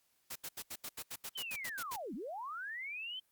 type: noise bursts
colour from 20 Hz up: white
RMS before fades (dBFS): -43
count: 13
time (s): 0.3-1.965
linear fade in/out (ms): 10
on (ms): 57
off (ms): 77
type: linear two-way sweep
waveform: sine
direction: down then up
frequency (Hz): 3136 to 185 to 3136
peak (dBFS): -40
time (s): 1.35-3.2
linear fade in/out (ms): 10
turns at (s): 2.14
effects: white hiss -75 dBFS RMS until 3.31 s + Opus 48 kbps